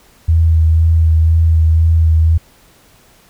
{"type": "tone with vibrato", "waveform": "sine", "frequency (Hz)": 81, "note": "E2", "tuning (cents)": -30, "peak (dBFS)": -7, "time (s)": [0.28, 2.38], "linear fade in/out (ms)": 10, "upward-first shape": "sine", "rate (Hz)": 2, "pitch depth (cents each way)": 21, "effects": ["pink hiss -48 dBFS RMS until 3.29 s"]}